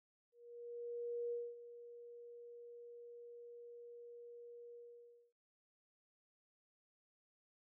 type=tone with ADSR envelope; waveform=sine; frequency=475.7 Hz; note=A#4; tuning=35 cents sharp; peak=-38 dBFS; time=0.32-5.33 s; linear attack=1000 ms; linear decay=230 ms; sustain=-14 dB; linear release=580 ms; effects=none